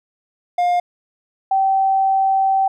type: tone pair in turn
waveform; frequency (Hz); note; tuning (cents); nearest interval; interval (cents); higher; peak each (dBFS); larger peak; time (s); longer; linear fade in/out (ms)
triangle / sine; 708 / 773.2; F5 / G5; +23 / -24; major second; 153; second; -12 / -13; first; 0.58-0.8 / 1.51-2.68; second; 5
effects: none